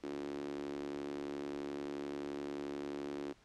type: tone with high-pass filter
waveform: sawtooth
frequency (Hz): 71.5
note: D2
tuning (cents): -46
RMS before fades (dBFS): -42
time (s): 0.03-3.33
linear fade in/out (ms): 10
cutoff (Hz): 320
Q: 5.9
effects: pink hiss -66 dBFS RMS until 3.44 s + low-pass 6000 Hz 12 dB/octave